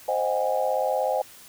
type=chord; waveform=sine; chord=Ab dominant seventh; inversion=first; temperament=equal with one note detuned; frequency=523.3 / 622.3 / 740 / 816.8 Hz; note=C5 / Eb5 / Gb5 / Ab5; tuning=0 / 0 / 0 / -29 cents; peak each=-26 / -27 / -29 / -28 dBFS; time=0.08-1.22 s; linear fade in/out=5 ms; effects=white hiss -48 dBFS RMS until 1.48 s